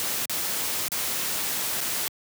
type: noise with dropouts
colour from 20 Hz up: white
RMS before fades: -28 dBFS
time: 0-2.08 s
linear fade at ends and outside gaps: 0 ms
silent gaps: 0.255-0.296 / 0.882-0.918 / 1.806-1.812 s
effects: high-pass 100 Hz 12 dB/octave